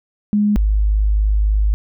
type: tone pair in turn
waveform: sine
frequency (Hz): 207.7 / 51.82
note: G#3 / G#1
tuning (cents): 0 / -3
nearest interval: 2 octaves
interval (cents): 2403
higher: first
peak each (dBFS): -12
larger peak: neither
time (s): 0.33-0.56 / 0.56-1.74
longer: second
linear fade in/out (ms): 0
effects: none